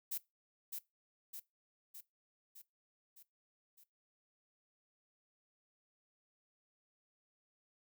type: noise with echo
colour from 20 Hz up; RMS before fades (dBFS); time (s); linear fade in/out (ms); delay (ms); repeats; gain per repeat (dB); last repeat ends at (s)
violet; -39; 0.11-0.18; 10; 610; 6; -4; 3.84
effects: noise-tail reverb RT60 0.2 s tail -20 dB re dry